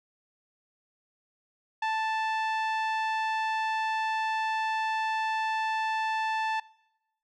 sawtooth tone with low-pass filter, 880 Hz, A5, in tune, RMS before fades -29 dBFS, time 1.82-6.6 s, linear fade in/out 5 ms, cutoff 2900 Hz, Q 0.78, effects noise-tail reverb RT60 0.9 s tail -23 dB re dry

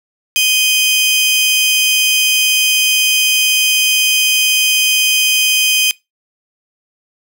sawtooth tone pair together, 2489 / 3136 Hz, D#7 / G7, 0 / 0 cents, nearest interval major third, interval 400 cents, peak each -10 dBFS, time 0.36-5.91 s, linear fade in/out 0 ms, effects noise-tail reverb RT60 0.2 s tail -22 dB re dry

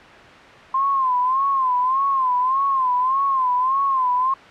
sine tone with vibrato, 1046.5 Hz, C6, in tune, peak -16 dBFS, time 0.74-4.34 s, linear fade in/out 5 ms, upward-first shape sine, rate 1.7 Hz, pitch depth 100 cents each way, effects white hiss -41 dBFS RMS until 4.5 s + low-pass 2000 Hz 12 dB/octave

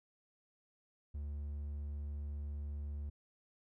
triangle tone, 72.7 Hz, D2, 17 cents flat, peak -37 dBFS, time 1.14-3.1 s, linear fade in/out 10 ms, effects none

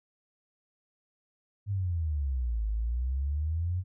sine exponential two-way sweep, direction down then up, 103.83 to 52.1 to 93.9 Hz, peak -27 dBFS, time 1.66-3.84 s, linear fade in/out 50 ms, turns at 2.67 s, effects none

